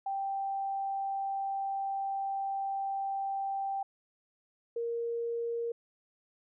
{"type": "tone pair in turn", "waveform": "sine", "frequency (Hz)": [784, 467.3], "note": ["G5", "A#4"], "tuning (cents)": [0, 4], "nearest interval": "major sixth", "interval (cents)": 896, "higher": "first", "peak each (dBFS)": [-31, -31], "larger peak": "neither", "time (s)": [[0.06, 3.83], [4.76, 5.72]], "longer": "first", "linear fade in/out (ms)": 5, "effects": []}